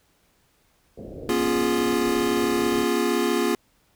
white low-pass noise, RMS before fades -38 dBFS, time 0.97-2.85 s, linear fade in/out 10 ms, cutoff 570 Hz, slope 48 dB/octave
square chord, C# dominant seventh, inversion third, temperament equal with one note detuned, 241.6 / 277.2 / 349.2 / 415.3 Hz, B3 / C#4 / E#4 / G#4, -38 / 0 / 0 / 0 cents, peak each -27 / -29 / -25 / -27 dBFS, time 1.29-3.55 s, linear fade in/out 2 ms
effects pink hiss -64 dBFS RMS until 3.95 s

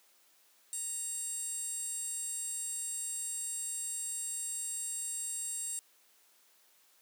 15% pulse tone with high-pass filter, 932.3 Hz, A#5, in tune, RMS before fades -38 dBFS, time 0.73-5.79 s, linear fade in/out 0 ms, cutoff 7700 Hz, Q 6.7, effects white hiss -66 dBFS RMS until 7.01 s + high-pass 300 Hz 12 dB/octave

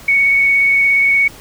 sine tone with vibrato, 2225 Hz, C#7, 6 cents sharp, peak -9 dBFS, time 0.08-1.28 s, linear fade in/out 5 ms, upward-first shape sine, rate 17 Hz, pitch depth 11 cents each way, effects pink hiss -38 dBFS RMS until 1.4 s

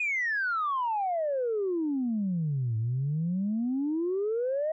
sine exponential two-way sweep, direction down then up, 2514 to 108.5 to 640 Hz, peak -25 dBFS, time 0-4.72 s, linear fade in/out 5 ms, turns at 2.77 s, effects tanh soft clip ceiling -22 dBFS

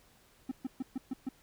triangle tone bursts, 261 Hz, C4, 4 cents flat, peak -30 dBFS, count 6, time 0.49-1.29 s, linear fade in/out 5 ms, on 25 ms, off 130 ms, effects pink hiss -64 dBFS RMS until 1.42 s

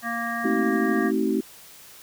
harmonic tone, 233.1 Hz, A#3, in tune, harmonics 1 / 3 / 5 / 7 / 8, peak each -32 / -32 / -32 / -32 / -32 dBFS, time 0.02-1.12 s, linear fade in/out 50 ms
sine chord, A diminished seventh, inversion none, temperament just, 220 / 264 / 316.8 / 380.2 Hz, A3 / C4 / Eb4 / Gb4, 0 / +16 / +31 / +47 cents, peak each -26 dBFS, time 0.44-1.41 s, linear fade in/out 10 ms
effects white hiss -47 dBFS RMS until 2.02 s

